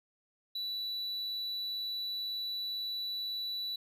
triangle tone, 3951 Hz, B7, in tune, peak -33 dBFS, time 0.55-3.76 s, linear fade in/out 5 ms, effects none

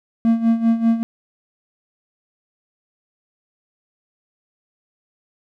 triangle tone with tremolo, 228.5 Hz, A#3, 34 cents flat, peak -9 dBFS, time 0.25-1.03 s, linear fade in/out 0 ms, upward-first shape sine, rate 5.1 Hz, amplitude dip 75%, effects none

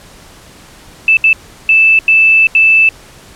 sine tone bursts at uneven times, 2637 Hz, E7, in tune, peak -4 dBFS, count 5, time 1.08-1.17 / 1.24-1.33 / 1.69-1.99 / 2.08-2.47 / 2.55-2.89 s, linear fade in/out 2 ms, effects pink hiss -38 dBFS RMS until 3.35 s + low-pass 11000 Hz 12 dB/octave

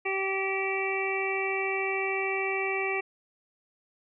harmonic tone, 386.7 Hz, G4, 24 cents flat, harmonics 1 / 2 / 3 / 5 / 6 / 7, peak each -31 / -35 / -39 / -36 / -31 / -38 dBFS, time 0.05-3.01 s, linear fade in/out 10 ms, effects none

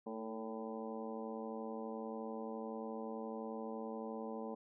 harmonic tone with a mistuned harmonic, 111.6 Hz, A2, 25 cents sharp, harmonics 2 / 3 / 4 / 5 / 6 / 7 / 8 / 9, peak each -45 / -52 / -46 / -49 / -60 / -51 / -56 / -54 dBFS, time 0.06-4.55 s, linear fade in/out 10 ms, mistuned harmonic 3, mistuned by -53 cents, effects none

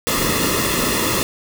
pink noise with comb filter, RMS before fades -19 dBFS, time 0.07-1.23 s, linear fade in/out 0 ms, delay 1.3 ms, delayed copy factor -0.75, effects none

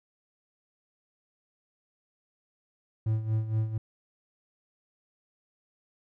triangle tone with tremolo, 109.9 Hz, A2, 2 cents flat, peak -21 dBFS, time 3.06-3.78 s, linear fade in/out 5 ms, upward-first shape sine, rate 4.3 Hz, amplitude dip 70%, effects none

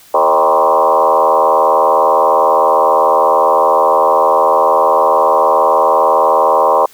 sine tone with frequency modulation, 787 Hz, G5, 7 cents sharp, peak -7 dBFS, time 0.14-6.86 s, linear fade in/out 5 ms, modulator 79.8 Hz, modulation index 4, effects white hiss -43 dBFS RMS until 6.93 s

